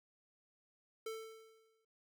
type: tone with exponential decay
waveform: square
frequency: 444.2 Hz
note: A4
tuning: 16 cents sharp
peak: -40 dBFS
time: 1.06-1.85 s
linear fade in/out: 5 ms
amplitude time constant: 170 ms
effects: none